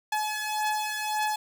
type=beating tone pair; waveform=sawtooth; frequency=852 / 853.8 Hz; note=G#5 / G#5; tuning=+44 / +48 cents; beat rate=1.8 Hz; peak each=-25 / -28 dBFS; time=0.12-1.36 s; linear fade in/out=5 ms; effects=none

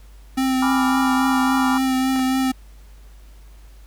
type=tone with vibrato; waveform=square; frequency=261.6 Hz; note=C4; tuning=in tune; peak=-18 dBFS; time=0.37-2.52 s; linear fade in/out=10 ms; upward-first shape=triangle; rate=3.6 Hz; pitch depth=21 cents each way
type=chord; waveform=sine; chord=G# diminished seventh; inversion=none; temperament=equal; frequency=830.6 / 987.8 / 1174.7 / 1396.9 Hz; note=G#5 / B5 / D6 / F6; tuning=0 / 0 / 0 / 0 cents; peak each=-26 dBFS; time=0.62-1.78 s; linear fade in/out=5 ms
type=clicks; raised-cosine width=0.5 ms; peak=-19 dBFS; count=2; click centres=2.161 / 2.194 s
effects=added 50 Hz sine -41 dBFS peak until 3.86 s + pink hiss -55 dBFS RMS until 3.86 s

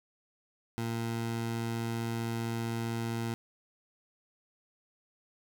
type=tone; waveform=20% pulse; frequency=115.4 Hz; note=A#2; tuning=17 cents flat; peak=-27 dBFS; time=0.78-3.34 s; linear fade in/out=0 ms; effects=none

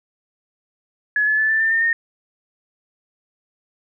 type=tone with pitch steps; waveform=sine; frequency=1698 / 1720.7 / 1743.7 / 1767 / 1790.7 / 1814.6 / 1838.9 Hz; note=G#6 / A6 / A6 / A6 / A6 / A#6 / A#6; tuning=+38 / -39 / -16 / +7 / +30 / -47 / -24 cents; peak=-15 dBFS; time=1.16-1.93 s; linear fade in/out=2 ms; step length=110 ms; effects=none

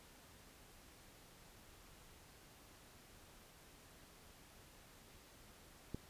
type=click; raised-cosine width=3 ms; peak=-29 dBFS; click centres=5.946 s; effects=pink hiss -62 dBFS RMS until 6.09 s + resampled to 32000 Hz

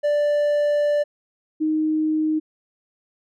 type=tone pair in turn; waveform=triangle / sine; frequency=587.3 / 311.1 Hz; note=D5 / D#4; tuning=0 / 0 cents; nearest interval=major seventh; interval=1100 cents; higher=first; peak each=-15 / -18 dBFS; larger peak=first; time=0.03-1.04 / 1.6-2.4 s; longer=first; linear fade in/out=20 ms; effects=none

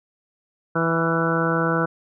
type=harmonic tone with a mistuned harmonic; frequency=164.81 Hz; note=E3; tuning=in tune; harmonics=1 / 2 / 3 / 4 / 5 / 6 / 7 / 8 / 9; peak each=-24 / -26 / -25 / -30 / -34 / -31 / -32 / -26 / -27 dBFS; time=0.75-1.86 s; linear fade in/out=10 ms; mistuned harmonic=8; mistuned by=+28 cents; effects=none

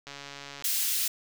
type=click train; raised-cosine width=0.2 ms; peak=-24 dBFS; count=79; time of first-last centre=0.07-0.623 s; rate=141 Hz
type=high-pass noise; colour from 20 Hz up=white; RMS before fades=-28 dBFS; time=0.64-1.08 s; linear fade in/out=5 ms; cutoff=2800 Hz; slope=12 dB/octave
effects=none

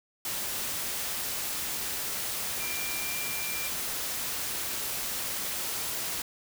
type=tone in noise; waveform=sine; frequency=2374 Hz; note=D7; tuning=18 cents sharp; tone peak=-37 dBFS; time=2.6-3.68 s; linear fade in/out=2 ms; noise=white; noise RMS=-33 dBFS; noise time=0.25-6.22 s; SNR=-7 dB; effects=none

